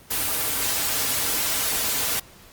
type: noise with comb filter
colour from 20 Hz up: white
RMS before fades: -24 dBFS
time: 0.1-2.2 s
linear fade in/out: 10 ms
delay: 5.5 ms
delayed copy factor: -0.5
effects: pink hiss -49 dBFS RMS until 2.52 s + Opus 24 kbps